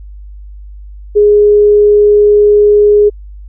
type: tone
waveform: sine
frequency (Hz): 415.3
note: G#4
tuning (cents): 0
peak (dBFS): -3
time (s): 1.15-3.1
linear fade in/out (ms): 20
effects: added 50 Hz sine -27 dBFS peak until 3.48 s